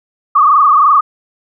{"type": "tone with frequency modulation", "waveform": "sine", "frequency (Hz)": 1174.7, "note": "D6", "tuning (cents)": 0, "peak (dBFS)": -5, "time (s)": [0.35, 1.01], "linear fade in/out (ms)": 10, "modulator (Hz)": 23.1, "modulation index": 3.3, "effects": []}